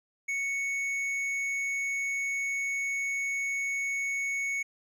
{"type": "tone with hard clipping", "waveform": "sine", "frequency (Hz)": 2217, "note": "C#7", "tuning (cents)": 0, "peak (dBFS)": -30, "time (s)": [0.28, 4.63], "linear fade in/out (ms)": 10, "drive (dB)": 6, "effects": []}